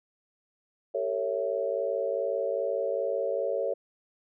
sine chord, G diminished seventh, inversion none, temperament equal with one note detuned, 392 / 454.5 / 554.4 / 659.3 Hz, G4 / Bb4 / Db5 / Fb5, 0 / -44 / 0 / 0 cents, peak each -35 / -32 / -29 / -35 dBFS, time 0.94-3.74 s, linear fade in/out 10 ms, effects none

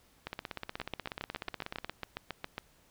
two click trains, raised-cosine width 0.3 ms, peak -20 / -21 dBFS, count 14 / 27, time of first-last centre 0.8-2.581 / 0.27-1.846 s, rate 7.3 / 16.5 Hz, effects pink hiss -65 dBFS RMS until 2.9 s

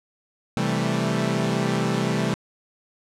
sawtooth chord, A minor seventh, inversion first, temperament equal, 130.81 / 164.81 / 196 / 220 Hz, C3 / E3 / G3 / A3, 0 / 0 / 0 / 0 cents, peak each -23 dBFS, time 0.57-2.34 s, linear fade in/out 0 ms, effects low-pass 8000 Hz 12 dB/octave

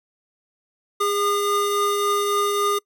square tone pair together, 407.2 / 1218 Hz, G#4 / D#6, -34 / -37 cents, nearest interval octave + perfect fifth, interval 1897 cents, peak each -23 dBFS, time 1-2.79 s, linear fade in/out 10 ms, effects noise-tail reverb RT60 0.1 s tail -24 dB re dry

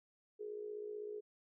sine tone with amplitude modulation, 420 Hz, G#4, 19 cents sharp, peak -39 dBFS, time 0.39-1.21 s, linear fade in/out 20 ms, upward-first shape sine, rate 55.9 Hz, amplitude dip 65%, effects none

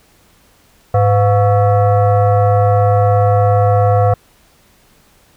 sine tone with frequency modulation, 103.83 Hz, G#2, in tune, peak -8 dBFS, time 0.94-4.14 s, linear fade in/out 5 ms, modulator 610 Hz, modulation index 1.1, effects pink hiss -51 dBFS RMS until 5.36 s

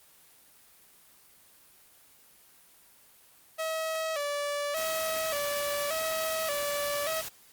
sawtooth tone with vibrato, 609 Hz, D#5, 37 cents flat, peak -26 dBFS, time 3.58-7.22 s, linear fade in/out 20 ms, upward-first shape square, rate 0.86 Hz, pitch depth 89 cents each way
white noise, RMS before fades -38 dBFS, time 4.76-7.29 s, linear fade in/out 10 ms
effects white hiss -58 dBFS RMS until 7.52 s + Opus 24 kbps

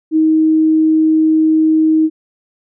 sine tone, 315.4 Hz, D#4, 24 cents sharp, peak -8 dBFS, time 0.11-2.1 s, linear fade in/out 50 ms, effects none

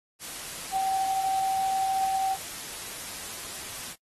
sine tone in noise, 769 Hz, G5, 33 cents flat, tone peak -24 dBFS, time 0.71-2.37 s, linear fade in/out 50 ms, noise white, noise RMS -38 dBFS, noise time 0.19-3.96 s, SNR +11 dB, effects noise-tail reverb RT60 0.1 s tail -26 dB re dry + AAC 32 kbps

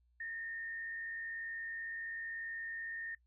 sine tone with frequency modulation, 1829 Hz, A#6, 33 cents flat, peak -40 dBFS, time 0.2-3.15 s, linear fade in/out 5 ms, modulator 79 Hz, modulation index 0.46, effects noise-tail reverb RT60 0.1 s tail -21 dB re dry + added 60 Hz sine -69 dBFS peak until 3.26 s

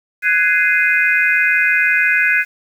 sine chord, Ab dominant seventh, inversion third, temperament just, 1495.1 / 1661.2 / 2077 / 2492 Hz, Gb6 / Ab6 / C7 / Eb7, +18 / 0 / -13 / +2 cents, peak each -17 dBFS, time 0.22-2.45 s, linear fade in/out 50 ms, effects 7-bit

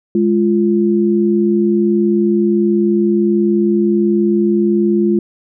sine tone pair together, 207.7 / 346.3 Hz, G#3 / F4, 0 / -15 cents, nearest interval major sixth, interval 885 cents, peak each -13 dBFS, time 0.15-5.19 s, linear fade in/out 2 ms, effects none

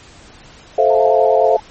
sine chord, F major seventh, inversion first, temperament just, 436.5 / 523.8 / 654.8 / 698.5 Hz, A4 / C5 / E5 / F5, -14 / +2 / -12 / 0 cents, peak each -15 dBFS, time 0.78-1.57 s, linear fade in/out 5 ms
sine tone with vibrato, 880 Hz, A5, in tune, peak -25 dBFS, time 0.9-1.6 s, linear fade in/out 5 ms, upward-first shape square, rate 9.9 Hz, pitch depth 39 cents each way
effects pink hiss -42 dBFS RMS until 1.7 s + MP3 32 kbps

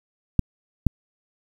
clicks, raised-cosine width 5 ms, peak -4 dBFS, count 2, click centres 0.393 / 0.867 s, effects 7-bit

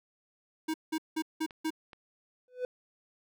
square tone bursts, 316.8 Hz, D#4, 31 cents sharp, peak -30 dBFS, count 5, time 0.68-1.705 s, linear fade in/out 10 ms, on 61 ms, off 180 ms
clicks, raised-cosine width 0.3 ms, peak -32 dBFS, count 2, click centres 1.508 / 1.932 s
triangle tone with exponential growth, 500 Hz, B4, 21 cents sharp, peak -25 dBFS, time 2.48-2.65 s, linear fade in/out 1 ms, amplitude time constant 36 ms
effects none

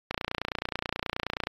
click train, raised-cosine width 0.3 ms, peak -13 dBFS, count 41, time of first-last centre 0.11-1.471 s, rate 29.4 Hz, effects AAC 32 kbps

